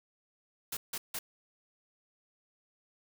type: noise bursts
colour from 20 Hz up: white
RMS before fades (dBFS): -37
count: 3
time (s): 0.72-1.19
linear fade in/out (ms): 5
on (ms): 50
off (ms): 160
effects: none